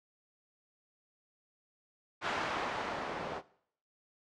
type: noise with low-pass filter sweep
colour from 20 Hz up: blue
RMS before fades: -37 dBFS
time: 2.21-3.42 s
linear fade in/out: 50 ms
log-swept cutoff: 1300 to 650 Hz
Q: 0.84
effects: noise-tail reverb RT60 0.6 s tail -19 dB re dry + low-pass 6000 Hz 12 dB/octave